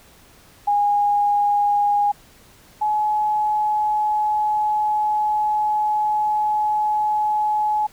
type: tone pair in turn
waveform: sine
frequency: 821 / 848 Hz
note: G#5 / G#5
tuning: -20 / +36 cents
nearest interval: minor second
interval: 56 cents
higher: second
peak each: -15 / -17 dBFS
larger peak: first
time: 0.67-2.12 / 2.81-7.87 s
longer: second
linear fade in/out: 10 ms
effects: pink hiss -50 dBFS RMS until 7.92 s